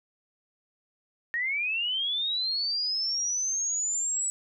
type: linear sweep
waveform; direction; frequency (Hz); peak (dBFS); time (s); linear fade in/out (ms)
sine; up; 1834 to 7902; -26; 1.34-4.3; 0
effects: none